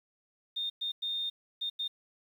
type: tone bursts at uneven times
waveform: sine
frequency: 3649 Hz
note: A#7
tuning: 38 cents flat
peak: -31 dBFS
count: 5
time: 0.56-0.7 / 0.81-0.92 / 1.02-1.3 / 1.61-1.7 / 1.79-1.88 s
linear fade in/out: 10 ms
effects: 10-bit